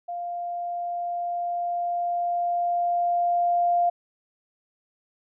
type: tone with level ramp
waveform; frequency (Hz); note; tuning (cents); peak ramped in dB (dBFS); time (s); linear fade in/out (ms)
sine; 698.5; F5; 0; -29 to -18; 0.08-3.9; 10
effects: none